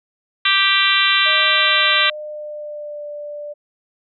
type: harmonic tone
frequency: 392 Hz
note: G4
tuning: in tune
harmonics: 3 / 4 / 5 / 6 / 7 / 8 / 9 / 10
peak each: -21 / -21 / -21 / -21 / -21 / -21 / -21 / -21 dBFS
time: 0.45-2.1 s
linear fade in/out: 5 ms
type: tone with pitch glide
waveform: sine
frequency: 619 to 589 Hz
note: D#5 to D5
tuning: -9 to +5 cents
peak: -27 dBFS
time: 1.25-3.54 s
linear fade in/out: 20 ms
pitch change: -86 cents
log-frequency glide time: 1.42-3.06 s
effects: none

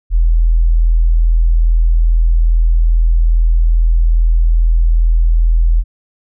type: tone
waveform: sine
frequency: 41.2 Hz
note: E1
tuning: in tune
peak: -7 dBFS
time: 0.1-5.84 s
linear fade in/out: 50 ms
effects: none

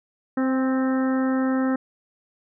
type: harmonic tone with a mistuned harmonic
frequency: 261.6 Hz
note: C4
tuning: in tune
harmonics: 1 / 2 / 3 / 4 / 5 / 6 / 7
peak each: -20 / -29 / -35 / -38 / -34 / -38 / -38 dBFS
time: 0.37-1.76 s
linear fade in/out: 5 ms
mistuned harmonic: 3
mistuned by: +18 cents
effects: none

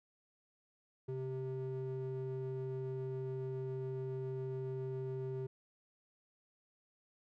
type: ring-modulated tone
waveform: triangle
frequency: 261.6 Hz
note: C4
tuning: in tune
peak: -32 dBFS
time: 1.08-5.47 s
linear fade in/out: 10 ms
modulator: 129 Hz
effects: tanh soft clip ceiling -29 dBFS

